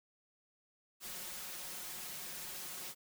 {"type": "noise with comb filter", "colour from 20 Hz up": "white", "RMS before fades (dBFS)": -45, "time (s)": [1, 2.95], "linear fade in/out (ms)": 50, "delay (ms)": 5.5, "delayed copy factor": 0.9, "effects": []}